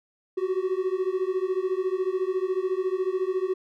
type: beating tone pair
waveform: triangle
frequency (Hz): 367.2 / 381.2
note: F#4 / G4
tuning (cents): -13 / -48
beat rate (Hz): 14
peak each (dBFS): -25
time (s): 0.37-3.54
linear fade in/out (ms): 10
effects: none